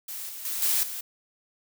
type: noise with level steps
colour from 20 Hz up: blue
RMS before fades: -36 / -39 / -31 / -24 / -35 dBFS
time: 0.08-1.01 s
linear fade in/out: 5 ms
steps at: 0.29 / 0.45 / 0.62 / 0.83 s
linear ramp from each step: 2 ms
effects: none